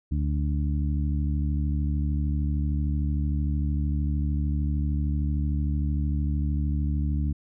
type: harmonic tone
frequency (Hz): 73.2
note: D2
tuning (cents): -5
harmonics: 1 / 2 / 3 / 4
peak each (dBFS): -24 / -30 / -34 / -36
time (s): 0.11-7.33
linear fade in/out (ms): 10
effects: none